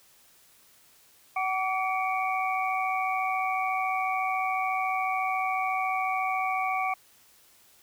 sine tone cluster, 753 / 1147 / 2239 / 2353 Hz, F#5 / D6 / C#7 / D7, +30 / -41 / +17 / +3 cents, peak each -28 / -31 / -33 / -36 dBFS, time 1.36-6.94 s, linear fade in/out 5 ms, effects white hiss -59 dBFS RMS until 7.82 s

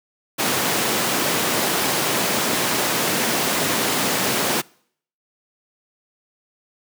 pink high-pass noise, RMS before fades -21 dBFS, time 0.38-4.62 s, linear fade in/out 20 ms, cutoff 190 Hz, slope 12 dB/octave, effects noise-tail reverb RT60 0.6 s tail -25 dB re dry + high-pass 100 Hz 12 dB/octave

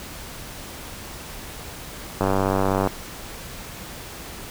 click train, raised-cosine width 1 ms, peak -7 dBFS, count 65, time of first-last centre 2.21-2.873 s, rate 96.5 Hz, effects pink hiss -37 dBFS RMS until 4.5 s

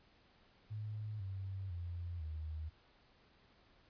sine tone with pitch steps, 106.7 / 96.16 / 86.67 / 78.11 Hz, G#2 / G2 / F2 / D#2, +47 / -33 / -13 / +7 cents, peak -40 dBFS, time 0.7-2.7 s, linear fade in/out 20 ms, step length 500 ms, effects pink hiss -68 dBFS RMS until 3.89 s + resampled to 11025 Hz

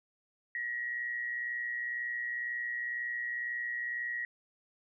sine tone with amplitude modulation, 1907 Hz, A#6, 39 cents sharp, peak -31 dBFS, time 0.55-4.25 s, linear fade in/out 2 ms, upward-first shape sine, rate 122 Hz, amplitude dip 50%, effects none

